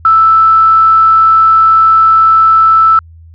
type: tone with quantisation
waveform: sine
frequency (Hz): 1319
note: E6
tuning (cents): +1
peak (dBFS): -3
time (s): 0.05-2.99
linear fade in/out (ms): 2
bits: 5
effects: added 82 Hz sine -33 dBFS peak until 3.34 s + resampled to 11025 Hz